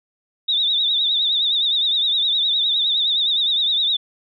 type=tone with vibrato; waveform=sine; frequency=3675 Hz; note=A#7; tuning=25 cents flat; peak=-16 dBFS; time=0.48-3.97 s; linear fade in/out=10 ms; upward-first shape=triangle; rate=9.7 Hz; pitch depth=110 cents each way; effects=none